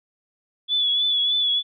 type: tone with vibrato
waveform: sine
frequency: 3429 Hz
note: A7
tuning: 45 cents flat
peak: -18 dBFS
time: 0.68-1.63 s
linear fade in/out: 50 ms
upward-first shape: triangle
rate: 3.3 Hz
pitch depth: 46 cents each way
effects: none